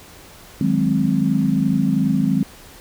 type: chord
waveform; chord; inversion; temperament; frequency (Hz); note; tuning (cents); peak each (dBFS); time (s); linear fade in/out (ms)
sine; Ab dominant seventh; second; equal; 155.56 / 185 / 207.7 / 261.6; Eb3 / Gb3 / Ab3 / C4; 0 / 0 / 0 / 0; -22 / -21 / -20 / -20; 0.61-2.43; 2
effects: pink hiss -43 dBFS RMS until 2.8 s